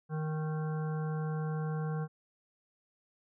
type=harmonic tone with a mistuned harmonic; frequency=155.56 Hz; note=D#3; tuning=in tune; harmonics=1 / 3 / 5 / 7 / 9 / 10; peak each=-32 / -42 / -46 / -49 / -51 / -52 dBFS; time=0.09-2.08 s; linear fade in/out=50 ms; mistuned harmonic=9; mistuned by=-31 cents; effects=none